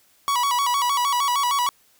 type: tone with vibrato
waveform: 45% pulse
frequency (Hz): 1046.5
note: C6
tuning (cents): 0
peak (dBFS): -19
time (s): 0.28-1.69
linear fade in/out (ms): 0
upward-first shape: square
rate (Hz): 6.5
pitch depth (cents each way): 120
effects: white hiss -59 dBFS RMS until 1.99 s